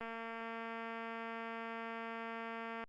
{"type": "click train", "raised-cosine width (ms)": 0.5, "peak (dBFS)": -30, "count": 646, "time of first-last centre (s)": [0.01, 2.839], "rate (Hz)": 228, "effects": ["Opus 32 kbps"]}